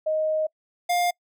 sine / square tone pair in turn, 624 / 705.5 Hz, D#5 / F5, +5 / +17 cents, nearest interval major second, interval 212 cents, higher second, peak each -21 dBFS, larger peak neither, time 0.06-0.47 / 0.89-1.11 s, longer first, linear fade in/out 10 ms, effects noise-tail reverb RT60 0.1 s tail -26 dB re dry

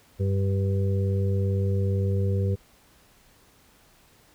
harmonic tone, 97.8 Hz, G2, 4 cents flat, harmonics 1 / 2 / 4 / 5, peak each -22 / -32 / -33 / -34 dBFS, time 0.19-2.56 s, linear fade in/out 20 ms, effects pink hiss -58 dBFS RMS until 4.34 s

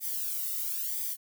violet noise with flanger, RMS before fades -33 dBFS, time 0-1.17 s, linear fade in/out 50 ms, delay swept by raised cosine 0.72 to 1.23 ms, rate 0.99 Hz, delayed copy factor -0.95, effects none

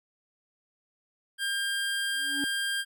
25% pulse tone, 1600 Hz, G6, 35 cents sharp, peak -24 dBFS, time 1.38-2.85 s, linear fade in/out 50 ms
triangle tone with exponential growth, 284 Hz, C#4, 42 cents sharp, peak -26 dBFS, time 2.09-2.44 s, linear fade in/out 0 ms, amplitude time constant 75 ms
effects none

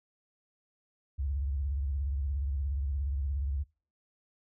sine tone with vibrato, 69.3 Hz, C#2, in tune, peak -29 dBFS, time 1.18-3.64 s, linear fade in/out 20 ms, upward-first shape sine, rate 17 Hz, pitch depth 170 cents each way, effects noise-tail reverb RT60 0.4 s tail -26 dB re dry

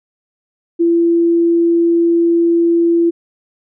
sine tone, 338.2 Hz, E4, 44 cents sharp, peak -9 dBFS, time 0.79-3.11 s, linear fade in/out 20 ms, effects none

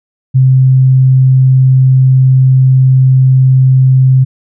sine tone, 130.81 Hz, C3, in tune, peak -3 dBFS, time 0.34-4.25 s, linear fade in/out 20 ms, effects none

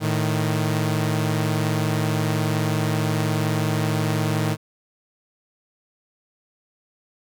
sawtooth tone pair together, 110 / 155.56 Hz, A2 / D#3, 0 / 0 cents, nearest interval tritone, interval 600 cents, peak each -19 dBFS, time 0-4.57 s, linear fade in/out 50 ms, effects none

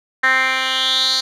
10% pulse tone with band-pass filter sweep, 261.6 Hz, C4, in tune, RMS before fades -17 dBFS, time 0.23-1.21 s, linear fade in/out 10 ms, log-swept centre 1800 to 4600 Hz, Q 5.2, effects none

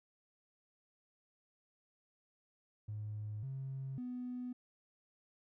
triangle tone with pitch steps, 105.8 / 134.3 / 248.3 Hz, G#2 / C3 / B3, +33 / +46 / +9 cents, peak -36 dBFS, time 2.88-4.53 s, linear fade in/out 10 ms, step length 550 ms, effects tanh soft clip ceiling -37 dBFS

